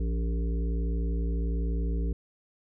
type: harmonic tone with a mistuned harmonic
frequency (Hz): 57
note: A#1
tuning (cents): -38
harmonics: 1 / 3 / 5 / 7 / 8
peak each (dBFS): -26 / -36 / -40 / -43 / -44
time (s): 0-2.13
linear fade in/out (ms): 5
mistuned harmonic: 7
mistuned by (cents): -18
effects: none